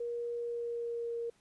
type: tone with pitch glide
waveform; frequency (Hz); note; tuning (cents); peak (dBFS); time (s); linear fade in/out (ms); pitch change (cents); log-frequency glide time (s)
sine; 474.1 to 467.3; A#4 to A#4; +29 to +4; -34; 0-1.3; 5; -25; 0.34-1.17
effects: pink hiss -69 dBFS RMS until 1.4 s + resampled to 24000 Hz